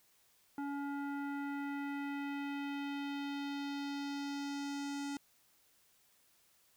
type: tone with low-pass filter sweep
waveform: square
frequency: 282.6 Hz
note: C#4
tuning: 34 cents sharp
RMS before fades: -40 dBFS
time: 0.58-5.17 s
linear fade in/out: 2 ms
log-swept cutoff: 1200 to 7500 Hz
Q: 1.7
effects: white hiss -70 dBFS RMS until 6.76 s